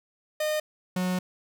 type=tone pair in turn; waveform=45% pulse; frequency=612 / 182.69 Hz; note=D#5 / F#3; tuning=-29 / -22 cents; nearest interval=octave + major sixth; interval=2093 cents; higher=first; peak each=-25 dBFS; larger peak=neither; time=0.4-0.6 / 0.96-1.19 s; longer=second; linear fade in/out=5 ms; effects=none